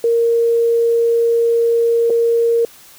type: tone with dropouts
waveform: sine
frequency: 465 Hz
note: A#4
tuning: 4 cents flat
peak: -11 dBFS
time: 0.04-2.65 s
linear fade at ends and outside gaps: 2 ms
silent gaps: 2.099-2.103 s
effects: white hiss -43 dBFS RMS until 2.98 s